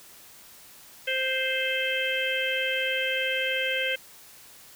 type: harmonic tone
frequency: 523.3 Hz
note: C5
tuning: in tune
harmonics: 1 / 3 / 4 / 5 / 6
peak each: -31 / -31 / -31 / -31 / -31 dBFS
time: 1.07-3.96 s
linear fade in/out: 10 ms
effects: white hiss -50 dBFS RMS until 4.75 s